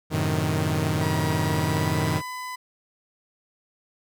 sawtooth chord, F# diminished seventh, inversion none, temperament equal, 92.5 / 110 / 130.81 / 155.56 Hz, F#2 / A2 / C3 / Eb3, 0 / 0 / 0 / 0 cents, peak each -24 / -26 / -27 / -21 dBFS, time 0.1-2.22 s, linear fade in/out 50 ms
30% pulse tone with pitch glide, 961 to 1004.7 Hz, B5 to B5, -48 to +29 cents, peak -29 dBFS, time 1.01-2.56 s, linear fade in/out 10 ms, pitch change +77 cents, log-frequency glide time 1.44-2.3 s
effects none

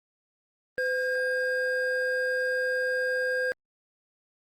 triangle tone pair together, 508.4 / 1614 Hz, C5 / G#6, -50 / -50 cents, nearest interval octave + minor sixth, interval 2000 cents, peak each -26 dBFS, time 0.78-3.52 s, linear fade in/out 0 ms, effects Opus 24 kbps

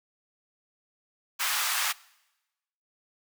pink high-pass noise, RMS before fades -28 dBFS, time 1.39-1.93 s, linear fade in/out 20 ms, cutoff 1000 Hz, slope 24 dB/octave, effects noise-tail reverb RT60 1.0 s tail -23 dB re dry

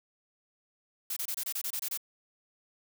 blue noise bursts, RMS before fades -34 dBFS, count 10, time 1.1-1.975 s, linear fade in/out 5 ms, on 65 ms, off 25 ms, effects none

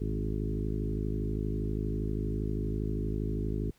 harmonic tone with a mistuned harmonic, 52.5 Hz, G#1, 19 cents sharp, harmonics 1 / 2 / 3 / 4 / 5 / 6 / 7 / 8, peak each -33 / -36 / -38 / -39 / -40 / -41 / -41 / -42 dBFS, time 0-3.71 s, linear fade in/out 10 ms, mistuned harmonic 2, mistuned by +46 cents, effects pink hiss -66 dBFS RMS until 3.78 s

